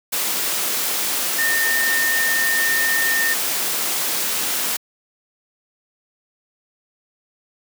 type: tone in noise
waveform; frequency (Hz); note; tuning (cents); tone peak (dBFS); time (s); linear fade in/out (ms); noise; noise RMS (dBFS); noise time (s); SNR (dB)
sine; 1822; A#6; -40; -18; 1.38-3.34; 10; white; -22; 0.12-4.77; +1
effects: high-pass 200 Hz 12 dB/octave